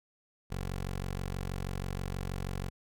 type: tone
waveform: 15% pulse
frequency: 46.25 Hz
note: F#1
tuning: in tune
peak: -28 dBFS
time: 0.5-2.7 s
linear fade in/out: 20 ms
effects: none